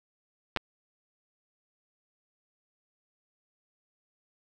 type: clicks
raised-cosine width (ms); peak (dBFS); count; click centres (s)
0.3; -10 / -15; 2; 0.563 / 0.572
effects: none

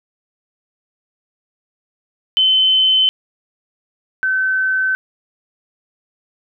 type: tone pair in turn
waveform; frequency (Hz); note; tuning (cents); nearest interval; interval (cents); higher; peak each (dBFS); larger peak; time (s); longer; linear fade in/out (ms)
sine; 3059 / 1529.5; G7 / G6; -43 / -43; octave; 1200; first; -10 / -14; first; 2.37-3.09 / 4.23-4.95; neither; 0
effects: none

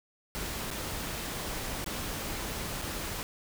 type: noise with dropouts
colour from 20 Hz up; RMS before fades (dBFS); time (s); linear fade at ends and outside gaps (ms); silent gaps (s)
pink; -36; 0.35-3.23; 0; 0.705-0.712 / 1.844-1.862 / 2.816-2.82
effects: none

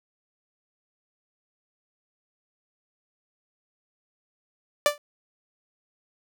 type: tone with exponential decay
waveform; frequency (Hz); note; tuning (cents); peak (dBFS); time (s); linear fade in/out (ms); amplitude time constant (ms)
sawtooth; 587; D5; -1; -10; 4.86-4.98; 1; 26
effects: none

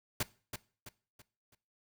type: noise with echo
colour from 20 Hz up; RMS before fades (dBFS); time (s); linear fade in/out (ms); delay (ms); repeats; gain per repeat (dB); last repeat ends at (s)
pink; -32; 0.2-0.23; 5; 330; 4; -8; 1.55
effects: noise-tail reverb RT60 0.4 s tail -20 dB re dry

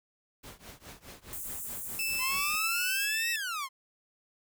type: noise with tremolo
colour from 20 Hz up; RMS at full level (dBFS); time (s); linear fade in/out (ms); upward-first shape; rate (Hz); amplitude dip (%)
pink; -45; 0.43-2.56; 10; triangle; 4.8; 95
type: high-pass noise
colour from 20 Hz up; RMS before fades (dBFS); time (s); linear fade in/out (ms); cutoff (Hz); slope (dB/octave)
white; -39; 1.33-3.05; 0; 7000; 48
type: tone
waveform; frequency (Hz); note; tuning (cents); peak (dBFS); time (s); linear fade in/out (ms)
sawtooth; 2637; E7; 0; -27; 1.99-3.36; 2
type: exponential two-way sweep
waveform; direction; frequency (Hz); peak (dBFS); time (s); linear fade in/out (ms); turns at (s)
sawtooth; up then down; 1005 to 1918 to 1026; -29; 2.18-3.69; 50; 3.31
effects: none

